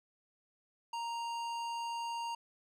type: tone with hard clipping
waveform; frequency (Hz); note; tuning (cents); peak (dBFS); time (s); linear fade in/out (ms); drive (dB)
sine; 932.3; A#5; 0; -38; 0.93-2.35; 5; 14
effects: none